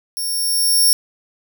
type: tone with level ramp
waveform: 10% pulse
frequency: 5500 Hz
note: F8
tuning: 27 cents flat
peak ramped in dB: -16 to -4 dBFS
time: 0.17-0.93 s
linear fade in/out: 0 ms
effects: none